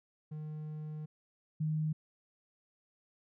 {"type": "tone pair in turn", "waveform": ["triangle", "sine"], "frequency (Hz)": [153.3, 155.17], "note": ["D#3", "D#3"], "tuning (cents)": [-25, -4], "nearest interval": "unison", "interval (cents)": 21, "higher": "second", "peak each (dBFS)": [-37, -30], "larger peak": "second", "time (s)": [[0.31, 1.06], [1.6, 1.93]], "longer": "first", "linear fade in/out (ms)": 10, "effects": []}